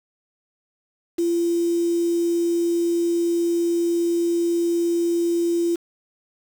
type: tone with quantisation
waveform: sine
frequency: 341.2 Hz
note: F4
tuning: 40 cents flat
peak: -18 dBFS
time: 1.18-5.76 s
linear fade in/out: 10 ms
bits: 6
effects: none